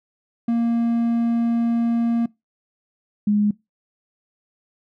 triangle / sine tone pair in turn, 233.1 / 207.7 Hz, A#3 / G#3, 0 / 0 cents, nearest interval major second, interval 200 cents, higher first, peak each -15 dBFS, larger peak neither, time 0.48-2.26 / 3.27-3.51 s, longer first, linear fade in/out 5 ms, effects noise-tail reverb RT60 0.2 s tail -22 dB re dry

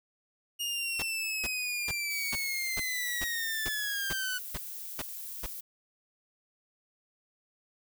sawtooth linear sweep, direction down, 2855 to 1479 Hz, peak -28 dBFS, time 0.59-4.39 s, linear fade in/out 20 ms
pink noise bursts, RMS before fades -36 dBFS, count 11, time 0.99-5.464 s, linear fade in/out 5 ms, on 34 ms, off 410 ms
violet noise, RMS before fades -41 dBFS, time 2.1-5.61 s, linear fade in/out 10 ms
effects none

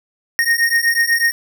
square beating tone pair, 1852 / 1860.1 Hz, A#6 / A#6, -12 / -4 cents, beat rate 8.1 Hz, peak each -17 dBFS, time 0.39-1.32 s, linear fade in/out 0 ms, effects none

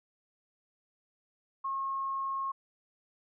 sine tone, 1083 Hz, C#6, 41 cents flat, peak -31 dBFS, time 1.64-2.52 s, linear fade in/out 10 ms, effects none

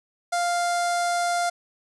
sawtooth tone with notch filter, 698.5 Hz, F5, in tune, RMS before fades -24 dBFS, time 0.32-1.5 s, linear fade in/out 10 ms, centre 2700 Hz, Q 1.3, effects resampled to 24000 Hz + 9-bit

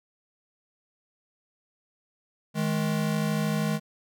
square tone pair together, 157.6 / 210.4 Hz, D#3 / G#3, +23 / +23 cents, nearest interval perfect fourth, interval 500 cents, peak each -28 / -28 dBFS, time 2.54-3.8 s, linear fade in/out 50 ms, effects none

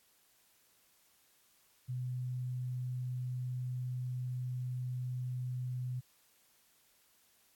sine tone, 125.8 Hz, B2, 32 cents sharp, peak -35 dBFS, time 1.88-6.01 s, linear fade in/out 20 ms, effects white hiss -69 dBFS RMS until 7.55 s + AAC 64 kbps

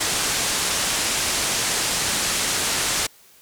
white low-pass noise, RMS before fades -23 dBFS, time 0-3.07 s, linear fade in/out 10 ms, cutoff 9300 Hz, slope 24 dB/octave, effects white hiss -52 dBFS RMS until 3.41 s

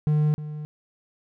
triangle tone with echo, 151.1 Hz, D3, 50 cents sharp, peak -16 dBFS, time 0.07-0.34 s, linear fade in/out 0 ms, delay 310 ms, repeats 1, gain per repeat -13 dB, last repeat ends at 0.65 s, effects none

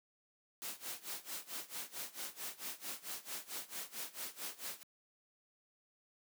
white noise with tremolo, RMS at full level -42 dBFS, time 0.62-4.83 s, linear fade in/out 0 ms, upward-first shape sine, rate 4.5 Hz, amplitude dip 90%, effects high-pass 200 Hz 12 dB/octave

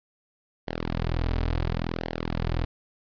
sawtooth tone with flanger, 41.38 Hz, E1, 7 cents sharp, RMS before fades -28 dBFS, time 0.67-2.65 s, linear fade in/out 10 ms, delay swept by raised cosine 0.79 to 5.79 ms, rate 0.71 Hz, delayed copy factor -0.9, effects resampled to 11025 Hz + 10-bit

